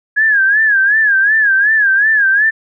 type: tone with vibrato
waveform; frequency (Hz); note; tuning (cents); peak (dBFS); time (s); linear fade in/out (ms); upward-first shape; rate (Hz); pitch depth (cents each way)
sine; 1661.2; G#6; 0; -8; 0.16-2.51; 20; sine; 2.7; 120
effects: none